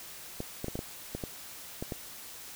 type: clicks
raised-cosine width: 2 ms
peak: -21 dBFS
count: 9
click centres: 0.404 / 0.644 / 0.683 / 0.755 / 0.791 / 1.15 / 1.238 / 1.825 / 1.922 s
effects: white hiss -46 dBFS RMS until 2.55 s